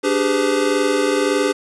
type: tone cluster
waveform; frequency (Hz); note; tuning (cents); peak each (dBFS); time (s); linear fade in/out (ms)
square; 291.5 / 390.8 / 412.5 / 507; D4 / G4 / G#4 / B4; -13 / -5 / -12 / +45; -22; 0.03-1.53; 20
effects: resampled to 24000 Hz + 8-bit